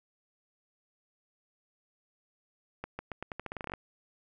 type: accelerating click train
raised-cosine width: 0.5 ms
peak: -22 dBFS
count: 15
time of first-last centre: 2.84-3.737 s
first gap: 150 ms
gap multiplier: 0.85
effects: none